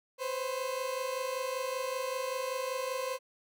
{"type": "tone pair together", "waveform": "30% pulse", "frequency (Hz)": [507, 532.2], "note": ["B4", "C5"], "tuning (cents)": [45, 29], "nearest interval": "minor second", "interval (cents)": 84, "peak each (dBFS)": [-33, -33], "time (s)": [0.18, 3.19], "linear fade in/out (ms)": 50, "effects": []}